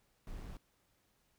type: noise with amplitude modulation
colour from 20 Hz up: brown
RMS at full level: -44 dBFS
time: 0.27-0.57 s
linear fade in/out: 2 ms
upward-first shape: sine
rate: 108 Hz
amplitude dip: 25%
effects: pink hiss -75 dBFS RMS until 1.38 s